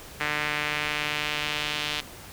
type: tone with band-pass filter sweep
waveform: sawtooth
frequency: 149.6 Hz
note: D3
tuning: 32 cents sharp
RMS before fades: -29 dBFS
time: 0.2-2.01 s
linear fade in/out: 10 ms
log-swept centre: 2000 to 3300 Hz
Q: 1.9
effects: pink hiss -44 dBFS RMS until 2.32 s